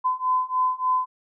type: beating tone pair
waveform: sine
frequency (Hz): 1016 / 1019.4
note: B5 / C6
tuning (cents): +49 / -45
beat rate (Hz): 3.4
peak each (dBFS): -24 / -23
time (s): 0.04-1.06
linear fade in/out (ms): 20
effects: none